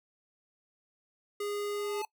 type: tone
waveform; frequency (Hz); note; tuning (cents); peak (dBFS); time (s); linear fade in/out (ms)
square; 410.9; G#4; -18; -33; 1.4-2.02; 5
type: tone with exponential growth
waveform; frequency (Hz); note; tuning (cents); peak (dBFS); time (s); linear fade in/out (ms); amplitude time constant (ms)
square; 865; A5; -30; -35; 1.6-2.05; 2; 97
effects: noise-tail reverb RT60 0.1 s tail -23 dB re dry